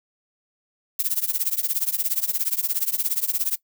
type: noise with tremolo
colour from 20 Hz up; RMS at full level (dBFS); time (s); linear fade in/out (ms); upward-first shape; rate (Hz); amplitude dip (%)
violet; -20; 0.99-3.56; 5; triangle; 17; 100
effects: noise-tail reverb RT60 0.1 s tail -20 dB re dry